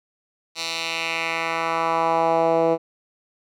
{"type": "tone with band-pass filter sweep", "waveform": "10% pulse", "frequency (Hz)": 164.81, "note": "E3", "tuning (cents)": 0, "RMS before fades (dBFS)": -22, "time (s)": [0.55, 2.78], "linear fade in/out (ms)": 50, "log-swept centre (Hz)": [4500, 480], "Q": 1.8, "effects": []}